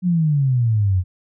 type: exponential sweep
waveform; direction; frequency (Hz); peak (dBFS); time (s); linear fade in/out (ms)
sine; down; 185 to 88.2; -14; 0.02-1.04; 50
effects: none